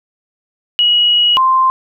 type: tone pair in turn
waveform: sine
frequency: 2908 / 1045.5 Hz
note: F#7 / C6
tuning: -31 / -2 cents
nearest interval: octave + tritone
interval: 1771 cents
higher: first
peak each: -8 dBFS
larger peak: neither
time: 0.79-1.37 / 1.37-1.7 s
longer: first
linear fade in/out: 0 ms
effects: none